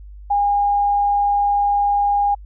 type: tone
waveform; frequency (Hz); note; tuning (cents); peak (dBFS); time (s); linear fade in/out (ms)
sine; 813; G#5; -37; -14; 0.3-2.35; 10
effects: added 50 Hz sine -35 dBFS peak until 2.45 s